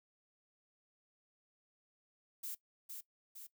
violet noise with echo, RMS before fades -43 dBFS, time 2.43-2.55 s, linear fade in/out 10 ms, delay 460 ms, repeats 2, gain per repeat -4 dB, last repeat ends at 3.47 s, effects noise-tail reverb RT60 0.1 s tail -18 dB re dry

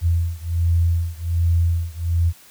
sine beating tone pair, 84 / 85.3 Hz, E2 / F2, +33 / -40 cents, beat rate 1.3 Hz, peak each -19 / -20 dBFS, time 0.01-2.33 s, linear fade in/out 50 ms, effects white hiss -48 dBFS RMS until 2.5 s

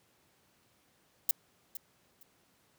violet noise with echo, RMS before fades -26 dBFS, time 1.29-1.31 s, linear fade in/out 2 ms, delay 460 ms, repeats 2, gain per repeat -14 dB, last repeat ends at 2.23 s, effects pink hiss -69 dBFS RMS until 2.78 s + high-pass 100 Hz 12 dB/octave

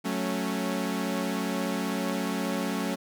sawtooth chord, F# minor, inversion none, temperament equal with one note detuned, 185 / 220 / 276.4 Hz, F#3 / A3 / C#4, 0 / 0 / -5 cents, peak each -28 / -28 / -28 dBFS, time 0.04-2.96 s, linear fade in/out 20 ms, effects none

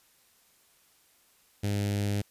sawtooth tone with notch filter, 101.9 Hz, G#2, 32 cents flat, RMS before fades -29 dBFS, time 1.63-2.22 s, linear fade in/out 10 ms, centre 1100 Hz, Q 0.84, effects white hiss -64 dBFS RMS until 2.3 s + resampled to 32000 Hz

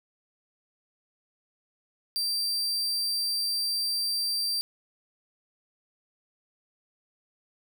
40% pulse tone, 4699 Hz, D8, in tune, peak -25 dBFS, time 2.16-4.61 s, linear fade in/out 0 ms, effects none

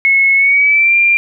sine tone with pitch glide, 2186 to 2384 Hz, C#7 to D7, -25 to +25 cents, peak -7 dBFS, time 0.05-1.17 s, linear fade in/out 0 ms, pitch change +150 cents, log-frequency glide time 0.35-0.96 s, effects none

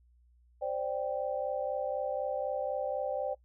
sine chord, C suspended second, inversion none, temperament equal, 523.3 / 587.3 / 784 Hz, C5 / D5 / G5, 0 / 0 / 0 cents, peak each -35 / -34 / -37 dBFS, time 0.61-3.35 s, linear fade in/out 20 ms, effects noise-tail reverb RT60 0.1 s tail -21 dB re dry + added 60 Hz sine -61 dBFS peak until 3.44 s

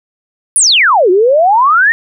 sine exponential two-way sweep, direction down then up, 10548 to 349.2 to 1883 Hz, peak -5 dBFS, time 0.56-1.92 s, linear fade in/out 0 ms, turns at 1.1 s, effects none

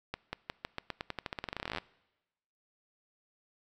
accelerating click train, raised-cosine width 0.3 ms, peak -19 dBFS, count 27, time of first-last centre 0.14-1.784 s, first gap 190 ms, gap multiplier 0.89, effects noise-tail reverb RT60 1.0 s tail -22 dB re dry

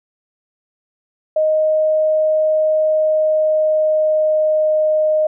sine tone with pitch glide, 622.3 to 618.4 Hz, D#5 to D#5, 0 to -11 cents, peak -12 dBFS, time 1.36-5.27 s, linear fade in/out 5 ms, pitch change -11 cents, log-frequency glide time 2.84-4.7 s, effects none

